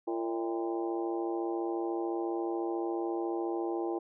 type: harmonic tone with a mistuned harmonic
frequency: 114.1 Hz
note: A#2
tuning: 37 cents flat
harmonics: 3 / 4 / 5 / 6 / 7 / 8 / 9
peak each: -32 / -39 / -45 / -44 / -39 / -50 / -49 dBFS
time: 0.07-3.99 s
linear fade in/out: 10 ms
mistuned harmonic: 6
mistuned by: -100 cents
effects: none